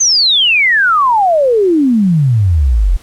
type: exponential sweep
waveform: sine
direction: down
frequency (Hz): 6440 to 40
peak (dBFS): -7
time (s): 0-2.97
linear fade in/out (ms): 10
effects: pink hiss -42 dBFS RMS until 3.02 s + low-pass 12000 Hz 12 dB/octave